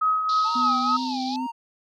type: tone with tremolo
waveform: sine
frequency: 1269 Hz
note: D#6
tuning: 34 cents sharp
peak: -17 dBFS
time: 0.01-0.97 s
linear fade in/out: 10 ms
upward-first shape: triangle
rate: 3.4 Hz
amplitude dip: 55%
type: band-pass noise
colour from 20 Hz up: pink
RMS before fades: -36 dBFS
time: 0.29-1.36 s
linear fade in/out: 0 ms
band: 3800 to 4900 Hz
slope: 48 dB/octave
type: tone with vibrato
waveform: triangle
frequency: 854 Hz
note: G#5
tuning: 48 cents sharp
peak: -27 dBFS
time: 0.44-1.52 s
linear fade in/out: 20 ms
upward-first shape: sine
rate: 2.2 Hz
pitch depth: 160 cents each way
type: tone with pitch glide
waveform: sine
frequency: 246.9 to 256.5 Hz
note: B3 to C4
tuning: 0 to -34 cents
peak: -27 dBFS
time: 0.55-1.47 s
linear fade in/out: 10 ms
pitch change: +66 cents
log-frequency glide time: 0.9-1 s
effects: none